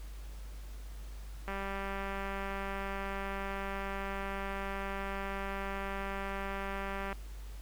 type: click train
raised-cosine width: 0.5 ms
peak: -24 dBFS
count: 1108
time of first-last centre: 1.48-7.128 s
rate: 196 Hz
effects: added 50 Hz sine -42 dBFS peak until 7.61 s + pink hiss -57 dBFS RMS until 7.61 s